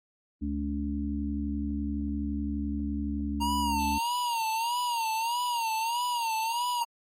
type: harmonic tone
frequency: 71.8 Hz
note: D2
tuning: 39 cents flat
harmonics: 1 / 3 / 4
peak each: -33 / -33 / -33 dBFS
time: 0.41-3.99 s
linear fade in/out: 20 ms
type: tone with vibrato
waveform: square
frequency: 931 Hz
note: A#5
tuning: 2 cents flat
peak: -28 dBFS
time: 3.4-6.85 s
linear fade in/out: 20 ms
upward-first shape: sine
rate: 1.6 Hz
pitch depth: 92 cents each way
type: band-pass noise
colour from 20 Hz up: pink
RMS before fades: -48 dBFS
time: 3.78-6.82 s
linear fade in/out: 20 ms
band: 2700 to 4300 Hz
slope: 96 dB/octave
effects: AAC 48 kbps